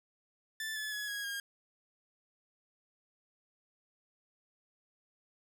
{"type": "tone with pitch steps", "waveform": "sawtooth", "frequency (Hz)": [1760, 1723.8, 1688.3, 1653.6, 1619.5], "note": ["A6", "A6", "G#6", "G#6", "G#6"], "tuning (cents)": [0, -36, 28, -8, -44], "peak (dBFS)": -33, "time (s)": [0.6, 1.4], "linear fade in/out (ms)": 2, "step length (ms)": 160, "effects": []}